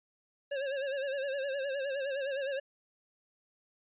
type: tone with vibrato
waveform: square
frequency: 548 Hz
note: C#5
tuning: 20 cents flat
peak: -33 dBFS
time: 0.51-2.6 s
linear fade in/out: 10 ms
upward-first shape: sine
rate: 9.7 Hz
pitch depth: 79 cents each way
effects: resampled to 8000 Hz